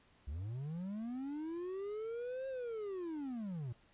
triangle linear two-way sweep, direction up then down, 63.6 to 538 to 110.1 Hz, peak -37 dBFS, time 0.27-3.73 s, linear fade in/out 10 ms, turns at 2.48 s, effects pink hiss -68 dBFS RMS until 3.93 s + resampled to 8000 Hz

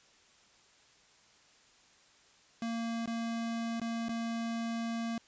square tone with dropouts, 230.1 Hz, A#3, 22 cents flat, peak -34 dBFS, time 2.62-5.18 s, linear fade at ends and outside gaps 2 ms, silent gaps 3.059-3.075 / 3.799-3.815 / 4.085-4.092 s, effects white hiss -63 dBFS RMS until 5.27 s + resampled to 16000 Hz

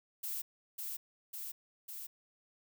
violet noise with echo, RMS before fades -39 dBFS, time 0.23-0.42 s, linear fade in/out 10 ms, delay 550 ms, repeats 3, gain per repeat -2 dB, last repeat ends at 2.07 s, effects none

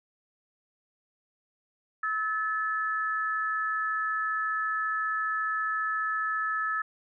sine tone pair together, 1298 / 1732.6 Hz, E6 / A6, -27 / -27 cents, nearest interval perfect fourth, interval 500 cents, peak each -29 / -30 dBFS, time 2.03-6.82 s, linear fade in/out 5 ms, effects none

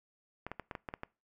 clicks, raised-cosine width 0.5 ms, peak -24 dBFS, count 8, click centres 0.466 / 0.516 / 0.597 / 0.712 / 0.752 / 0.888 / 0.939 / 1.034 s, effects noise-tail reverb RT60 0.3 s tail -23 dB re dry

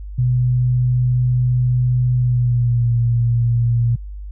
sine tone with pitch glide, 124.6 to 118.22 Hz, B2 to A#2, +16 to +25 cents, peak -13 dBFS, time 0.18-3.96 s, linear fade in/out 10 ms, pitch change -91 cents, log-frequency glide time 2.15-2.93 s, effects added 50 Hz sine -28 dBFS peak until 4.31 s

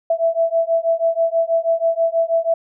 sine beating tone pair, 659.3 / 665.5 Hz, E5 / E5, 0 / +16 cents, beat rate 6.2 Hz, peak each -18 dBFS, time 0.1-2.54 s, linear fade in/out 5 ms, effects none

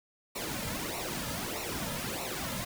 pink noise with flanger, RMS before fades -36 dBFS, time 0.35-2.65 s, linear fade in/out 10 ms, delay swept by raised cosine 0.61 to 2.71 ms, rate 1.6 Hz, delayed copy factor -0.75, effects none

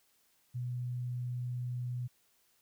sine tone, 123.47 Hz, B2, in tune, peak -34 dBFS, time 0.54-2.08 s, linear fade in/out 20 ms, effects white hiss -71 dBFS RMS until 2.61 s

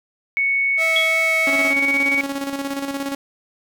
sine tone with pitch glide, 2217 to 2244 Hz, C#7 to C#7, 0 to +21 cents, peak -16 dBFS, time 0.37-2.21 s, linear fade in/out 0 ms, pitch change +21 cents, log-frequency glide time 1.41-2.01 s
sawtooth tone with vibrato, 648 Hz, E5, 30 cents flat, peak -19 dBFS, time 0.77-1.74 s, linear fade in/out 50 ms, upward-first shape triangle, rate 2.9 Hz, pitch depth 9 cents each way
sine tone with exponential decay, 3322 Hz, G#7, in tune, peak -15 dBFS, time 0.96-1.25 s, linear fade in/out 2 ms, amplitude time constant 61 ms
sawtooth tone with tremolo, 277.2 Hz, C#4, in tune, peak -18 dBFS, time 1.47-3.15 s, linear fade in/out 2 ms, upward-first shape square, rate 17 Hz, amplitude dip 50%
effects none

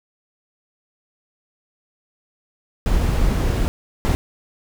brown noise bursts at uneven times, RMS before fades -18 dBFS, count 2, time 2.86-3.68 / 4.05-4.15 s, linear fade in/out 0 ms, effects none

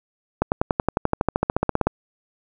accelerating click train, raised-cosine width 1 ms, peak -4 dBFS, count 20, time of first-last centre 0.42-1.87 s, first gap 99 ms, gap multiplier 0.97, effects none

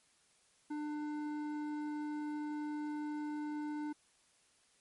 triangle tone with hard clipping, 299 Hz, D4, 31 cents sharp, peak -39 dBFS, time 0.7-3.93 s, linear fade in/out 10 ms, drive 14 dB, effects white hiss -70 dBFS RMS until 4.8 s + MP3 48 kbps

